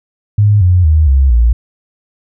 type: tone with pitch steps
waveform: sine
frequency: 103.83 / 89.87 / 77.78 / 67.33 / 58.27 Hz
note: G#2 / F#2 / D#2 / C#2 / A#1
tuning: 0 / -50 / 0 / -50 / 0 cents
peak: -5 dBFS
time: 0.38-1.53 s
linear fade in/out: 5 ms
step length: 230 ms
effects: none